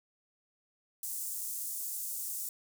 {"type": "high-pass noise", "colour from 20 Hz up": "pink", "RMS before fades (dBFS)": -38, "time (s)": [1.03, 2.49], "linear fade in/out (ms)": 2, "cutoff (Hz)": 7600, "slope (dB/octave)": 24, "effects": []}